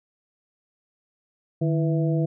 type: harmonic tone with a mistuned harmonic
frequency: 164.81 Hz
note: E3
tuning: in tune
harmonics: 1 / 2 / 3 / 4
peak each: -21 / -27 / -31 / -33 dBFS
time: 1.61-2.26 s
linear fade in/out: 10 ms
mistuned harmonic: 1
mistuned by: -120 cents
effects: none